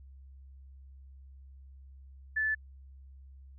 sine tone, 1744 Hz, A6, 16 cents flat, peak -27 dBFS, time 2.36-2.55 s, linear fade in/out 10 ms, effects added 67 Hz sine -49 dBFS peak until 3.58 s

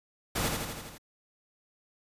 pink noise with echo, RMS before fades -30 dBFS, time 0.35-0.49 s, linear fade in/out 10 ms, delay 82 ms, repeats 6, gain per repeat -3 dB, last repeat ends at 0.982 s, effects resampled to 32000 Hz

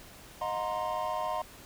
triangle chord, C half-diminished seventh, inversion first, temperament equal with one note detuned, 622.3 / 721.8 / 932.3 / 1046.5 Hz, Eb5 / Gb5 / Bb5 / C6, 0 / -43 / 0 / 0 cents, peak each -34 dBFS, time 0.41-1.42 s, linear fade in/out 5 ms, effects pink hiss -51 dBFS RMS until 1.65 s

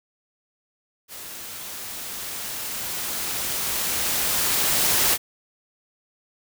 white noise with level ramp, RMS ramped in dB -38 to -19 dBFS, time 1.08-5.18 s, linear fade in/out 50 ms, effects none

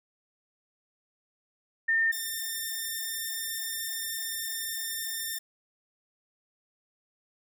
sine / 5% pulse tone pair in turn, 1812 / 1803.4 Hz, A#6 / A6, -50 / +42 cents, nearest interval unison, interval 8 cents, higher first, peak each -22 / -21 dBFS, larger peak second, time 1.88-2.12 / 2.12-5.39 s, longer second, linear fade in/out 10 ms, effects none

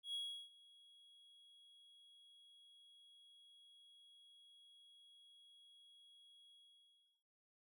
triangle tone with ADSR envelope, 3322 Hz, G#7, in tune, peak -39 dBFS, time 0.03-7.24 s, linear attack 110 ms, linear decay 350 ms, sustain -23 dB, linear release 720 ms, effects none

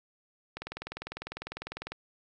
click train, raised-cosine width 0.3 ms, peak -21 dBFS, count 28, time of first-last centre 0.57-1.92 s, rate 20 Hz, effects none

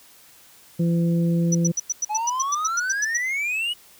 harmonic tone, 169.3 Hz, E3, 46 cents sharp, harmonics 1 / 2 / 3, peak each -18 / -29 / -32 dBFS, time 0.79-1.72 s, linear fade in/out 10 ms
sine tone bursts, 5920 Hz, F#8, in tune, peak -20 dBFS, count 14, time 1.52-3.174 s, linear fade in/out 5 ms, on 29 ms, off 96 ms
triangle exponential sweep, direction up, 830.6 to 2960 Hz, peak -21 dBFS, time 2.09-3.74 s, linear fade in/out 20 ms
effects white hiss -51 dBFS RMS until 3.99 s

